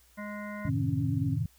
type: harmonic tone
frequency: 207.7 Hz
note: G#3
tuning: in tune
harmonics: 1 / 3 / 5 / 7 / 9 / 10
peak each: -38 / -43 / -45 / -46 / -48 / -48 dBFS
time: 0.17-0.7 s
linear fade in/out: 20 ms
type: tone with vibrato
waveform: sine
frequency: 273.5 Hz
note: C#4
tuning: 23 cents flat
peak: -32 dBFS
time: 0.64-1.38 s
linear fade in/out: 50 ms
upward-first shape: triangle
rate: 8.6 Hz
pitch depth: 64 cents each way
type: chord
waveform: sine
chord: F# diminished seventh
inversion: none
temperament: equal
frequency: 92.5 / 110 / 130.81 / 155.56 Hz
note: F#2 / A2 / C3 / Eb3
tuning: 0 / 0 / 0 / 0 cents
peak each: -36 / -31 / -32 / -32 dBFS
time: 0.65-1.46 s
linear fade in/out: 5 ms
effects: added 60 Hz sine -63 dBFS peak until 1.58 s + white hiss -63 dBFS RMS until 1.58 s